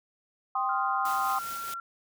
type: chord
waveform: sine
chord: C minor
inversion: second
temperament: equal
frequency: 784 / 1046.5 / 1244.5 Hz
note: G5 / C6 / Eb6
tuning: 0 / 0 / 0 cents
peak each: -30 dBFS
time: 0.55-1.39 s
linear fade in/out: 5 ms
type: tone with pitch glide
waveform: sine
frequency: 1391 to 1367.9 Hz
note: F6 to F6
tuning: -7 to -36 cents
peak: -34 dBFS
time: 0.69-1.8 s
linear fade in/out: 2 ms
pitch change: -29 cents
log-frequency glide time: 1.13-1.45 s
type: noise with tremolo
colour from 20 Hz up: white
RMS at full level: -40 dBFS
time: 1.05-1.74 s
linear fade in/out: 2 ms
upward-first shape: triangle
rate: 4.9 Hz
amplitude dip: 35%
effects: none